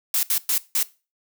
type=noise bursts at uneven times; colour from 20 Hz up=blue; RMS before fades=-21 dBFS; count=4; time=0.14-0.23 / 0.3-0.38 / 0.49-0.58 / 0.75-0.83 s; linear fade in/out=2 ms; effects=noise-tail reverb RT60 0.3 s tail -19 dB re dry